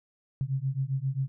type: beating tone pair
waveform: sine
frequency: 130.81 / 138.31 Hz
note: C3 / C#3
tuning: 0 / -4 cents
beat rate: 7.5 Hz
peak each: -30 dBFS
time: 0.41-1.28 s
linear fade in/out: 0 ms
effects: none